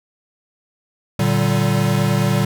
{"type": "chord", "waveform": "square", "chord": "G minor", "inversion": "first", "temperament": "equal with one note detuned", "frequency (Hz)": [116.54, 146.83, 191.41], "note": ["Bb2", "D3", "G3"], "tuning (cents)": [0, 0, -41], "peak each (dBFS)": -20, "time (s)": [1.19, 2.45], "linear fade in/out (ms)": 5, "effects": []}